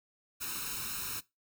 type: noise with comb filter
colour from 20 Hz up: white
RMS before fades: -38 dBFS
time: 0.4-1.21 s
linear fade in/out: 20 ms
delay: 0.75 ms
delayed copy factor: +0.8
effects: noise-tail reverb RT60 0.2 s tail -19 dB re dry